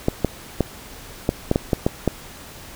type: clicks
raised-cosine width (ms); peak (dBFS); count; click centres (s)
2; -3; 9; 0.084 / 0.247 / 0.607 / 1.291 / 1.514 / 1.559 / 1.732 / 1.865 / 2.077
effects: pink hiss -40 dBFS RMS until 2.75 s